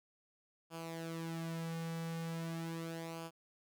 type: tone with flanger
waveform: sawtooth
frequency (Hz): 164.81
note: E3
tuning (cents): 0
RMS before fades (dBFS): -42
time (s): 0.7-3.31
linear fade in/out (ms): 50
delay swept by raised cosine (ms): 0.51 to 3.21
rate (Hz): 0.39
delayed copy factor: -0.65
effects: none